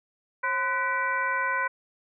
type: tone cluster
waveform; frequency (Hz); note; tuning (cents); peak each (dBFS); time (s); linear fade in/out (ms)
sine; 538 / 1017 / 1495 / 1955 / 2322; C5 / C6 / F#6 / B6 / D7; +48 / -50 / +17 / -18 / -20; -37 / -28 / -28 / -32 / -36; 0.43-1.68; 10
effects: none